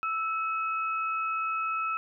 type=tone pair together; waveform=sine; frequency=1318.5 / 2563 Hz; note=E6 / E7; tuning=0 / -49 cents; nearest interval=octave; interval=1151 cents; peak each=-28 / -35 dBFS; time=0.03-1.97 s; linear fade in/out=0 ms; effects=none